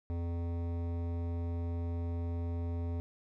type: tone with hard clipping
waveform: sine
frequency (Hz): 85.2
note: F2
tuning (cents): -42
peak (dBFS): -35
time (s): 0.1-3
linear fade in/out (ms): 0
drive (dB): 15
effects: none